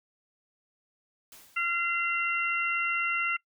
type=noise with exponential decay; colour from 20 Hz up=white; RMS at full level=-48 dBFS; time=1.32-2.01 s; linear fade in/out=1 ms; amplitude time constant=150 ms
type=harmonic tone; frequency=687 Hz; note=F5; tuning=29 cents flat; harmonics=2 / 3 / 4; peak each=-30 / -30 / -30 dBFS; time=1.56-3.37 s; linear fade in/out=10 ms
effects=noise-tail reverb RT60 0.1 s tail -23 dB re dry